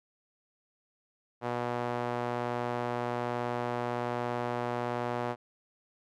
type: tone with band-pass filter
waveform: sawtooth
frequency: 121.2 Hz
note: B2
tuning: 32 cents flat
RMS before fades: -33 dBFS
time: 1.41-5.36 s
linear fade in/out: 50 ms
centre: 770 Hz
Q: 1.1
effects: none